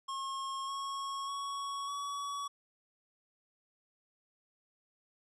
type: tone with pitch steps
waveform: square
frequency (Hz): 1080 / 1097 / 1114.2 / 1131.7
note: C#6 / C#6 / C#6 / C#6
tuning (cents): -45 / -18 / +9 / +35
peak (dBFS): -37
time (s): 0.08-2.48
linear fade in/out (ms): 10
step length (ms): 600
effects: resampled to 22050 Hz